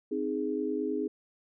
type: chord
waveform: sine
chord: Ab major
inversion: first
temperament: equal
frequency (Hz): 261.6 / 311.1 / 415.3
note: C4 / Eb4 / Ab4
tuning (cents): 0 / 0 / 0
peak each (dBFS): -34 / -33 / -32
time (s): 0.11-1.08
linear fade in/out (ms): 10
effects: none